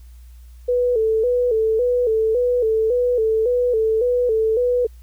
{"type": "tone with vibrato", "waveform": "sine", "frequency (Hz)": 466.2, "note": "A#4", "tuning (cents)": 0, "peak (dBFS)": -15, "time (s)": [0.68, 4.87], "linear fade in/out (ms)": 10, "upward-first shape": "square", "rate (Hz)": 1.8, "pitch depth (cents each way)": 94, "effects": ["added 60 Hz sine -39 dBFS peak until 5.02 s", "white hiss -59 dBFS RMS until 5.02 s"]}